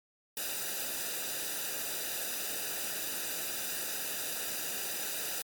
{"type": "noise with comb filter", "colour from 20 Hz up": "white", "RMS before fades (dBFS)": -36, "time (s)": [0.37, 5.42], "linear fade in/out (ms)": 2, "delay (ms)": 0.92, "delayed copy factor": -0.75, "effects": ["MP3 96 kbps"]}